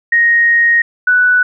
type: tone pair in turn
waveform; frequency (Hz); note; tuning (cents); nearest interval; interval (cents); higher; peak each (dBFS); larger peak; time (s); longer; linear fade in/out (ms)
sine; 1870 / 1484.2; A#6 / F#6; +5 / +5; major third; 400; first; -7; neither; 0.12-0.82 / 1.07-1.43; first; 5
effects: none